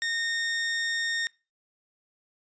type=tone; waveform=sawtooth; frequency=1840 Hz; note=A#6; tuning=23 cents flat; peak=-23 dBFS; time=0.02-1.27 s; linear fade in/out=0 ms; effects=noise-tail reverb RT60 0.3 s tail -24 dB re dry + resampled to 16000 Hz